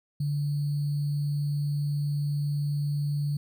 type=tone with sample-and-hold; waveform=sine; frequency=145.4 Hz; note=D3; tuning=17 cents flat; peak=-25 dBFS; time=0.2-3.37 s; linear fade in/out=5 ms; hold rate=4410 Hz; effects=none